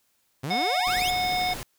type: exponential sweep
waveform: sawtooth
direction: up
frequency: 122.8 to 3734 Hz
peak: -25 dBFS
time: 0.43-1.11 s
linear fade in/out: 10 ms
type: harmonic tone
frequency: 730 Hz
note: F#5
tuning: 24 cents flat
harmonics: 1 / 3 / 5 / 7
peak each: -25 / -30 / -32 / -33 dBFS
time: 0.5-1.54 s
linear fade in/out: 10 ms
type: clicks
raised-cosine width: 0.3 ms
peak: -28 dBFS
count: 2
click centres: 0.621 / 0.801 s
type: noise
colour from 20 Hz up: pink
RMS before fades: -36 dBFS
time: 0.87-1.63 s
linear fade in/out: 0 ms
effects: white hiss -69 dBFS RMS until 1.78 s